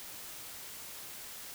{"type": "silence", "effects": ["white hiss -46 dBFS RMS until 1.54 s"]}